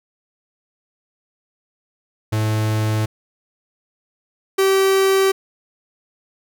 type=tone pair in turn; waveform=45% pulse; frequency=108.4 / 386.3 Hz; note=A2 / G4; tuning=-25 / -25 cents; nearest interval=octave + minor seventh; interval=2200 cents; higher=second; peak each=-17 / -13 dBFS; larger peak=second; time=2.32-3.06 / 4.58-5.32 s; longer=neither; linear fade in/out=10 ms; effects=none